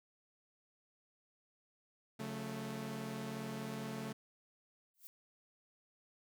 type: chord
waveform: sawtooth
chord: F# minor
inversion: second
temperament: equal with one note detuned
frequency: 138.59 / 180.98 / 220 Hz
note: C#3 / F#3 / A3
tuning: 0 / -38 / 0 cents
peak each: -42 / -45 / -39 dBFS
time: 2.19-4.13 s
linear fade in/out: 10 ms
type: noise with exponential growth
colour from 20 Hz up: violet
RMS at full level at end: -48 dBFS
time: 4.94-5.07 s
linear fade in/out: 0 ms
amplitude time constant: 28 ms
effects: none